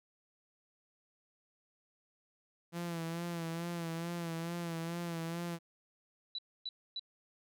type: tone with vibrato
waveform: sawtooth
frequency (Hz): 168.5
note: E3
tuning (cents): +38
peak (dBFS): -33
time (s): 2.72-5.59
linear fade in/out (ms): 50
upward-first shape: sine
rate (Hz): 2.3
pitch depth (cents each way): 45
type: tone bursts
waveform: sine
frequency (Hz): 3951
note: B7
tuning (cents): 0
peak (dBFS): -37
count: 3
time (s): 6.35-6.995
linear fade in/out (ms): 2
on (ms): 35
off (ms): 270
effects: none